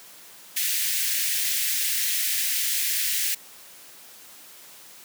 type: high-pass noise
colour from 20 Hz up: white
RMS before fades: -25 dBFS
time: 0.56-3.35 s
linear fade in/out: 10 ms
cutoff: 1700 Hz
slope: 48 dB/octave
effects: white hiss -47 dBFS RMS until 5.04 s + high-pass 150 Hz 12 dB/octave